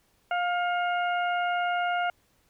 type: harmonic tone with a mistuned harmonic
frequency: 706 Hz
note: F5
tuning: 19 cents sharp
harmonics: 1 / 2 / 3 / 4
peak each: -26 / -30 / -38 / -39 dBFS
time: 0.31-2.1 s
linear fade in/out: 2 ms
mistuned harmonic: 3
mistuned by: +36 cents
effects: pink hiss -67 dBFS RMS until 2.49 s

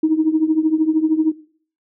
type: tone with tremolo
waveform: sine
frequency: 314.9 Hz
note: D#4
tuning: 21 cents sharp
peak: -9 dBFS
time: 0.03-1.32 s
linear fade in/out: 5 ms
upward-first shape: triangle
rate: 13 Hz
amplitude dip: 85%
effects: noise-tail reverb RT60 0.5 s tail -18 dB re dry + tanh soft clip ceiling -5 dBFS

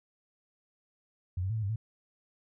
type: tone with pitch steps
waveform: sine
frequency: 90.2 / 95.2 / 112.1 / 109.6 / 98.4 / 111.5 Hz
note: F#2 / F#2 / A2 / A2 / G2 / A2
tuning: -44 / +50 / +33 / -6 / +7 / +23 cents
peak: -29 dBFS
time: 1.37-1.76 s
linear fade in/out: 5 ms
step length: 65 ms
effects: none

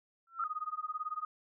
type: tone with exponential growth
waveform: sine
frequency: 1351 Hz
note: E6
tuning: 42 cents sharp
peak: -28 dBFS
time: 0.27-0.44 s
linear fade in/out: 2 ms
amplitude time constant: 35 ms
type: tone with tremolo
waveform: sine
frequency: 1244.5 Hz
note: D#6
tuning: in tune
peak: -32 dBFS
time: 0.39-1.25 s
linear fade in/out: 2 ms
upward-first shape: sine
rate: 18 Hz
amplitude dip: 95%
effects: none

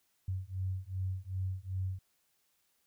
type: beating tone pair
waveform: sine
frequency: 92.7 / 95.3 Hz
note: F#2 / G2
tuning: +4 / -48 cents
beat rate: 2.6 Hz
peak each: -37 / -37 dBFS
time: 0.28-1.99 s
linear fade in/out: 5 ms
effects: white hiss -75 dBFS RMS until 2.86 s

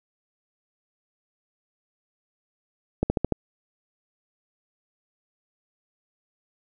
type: slowing click train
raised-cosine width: 2 ms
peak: -8 dBFS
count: 5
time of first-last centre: 3.03-3.323 s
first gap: 70 ms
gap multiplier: 1.03
effects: none

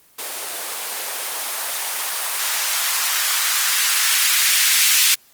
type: noise with band-pass filter sweep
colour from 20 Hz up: violet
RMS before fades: -20 dBFS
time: 0.18-5.15 s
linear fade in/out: 10 ms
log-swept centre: 450 to 2200 Hz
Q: 1.2
effects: white hiss -53 dBFS RMS until 5.33 s + Opus 24 kbps

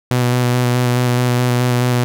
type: tone with vibrato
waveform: sawtooth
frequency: 123.47 Hz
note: B2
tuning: in tune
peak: -9 dBFS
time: 0.11-2.04 s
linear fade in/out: 0 ms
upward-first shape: square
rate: 4.7 Hz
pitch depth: 14 cents each way
effects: none

